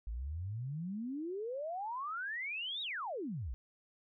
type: exponential two-way sweep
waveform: sine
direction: up then down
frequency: 51.91 to 3863 to 51.91 Hz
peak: -37 dBFS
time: 0.07-3.54 s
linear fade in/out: 0 ms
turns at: 2.82 s
effects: none